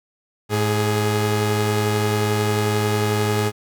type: tone pair together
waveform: sawtooth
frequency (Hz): 107 / 416.8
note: A2 / G#4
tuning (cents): -48 / +6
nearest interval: 2 octaves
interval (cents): 2354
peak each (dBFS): -16 / -18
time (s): 0.49-3.52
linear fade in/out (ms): 50
effects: none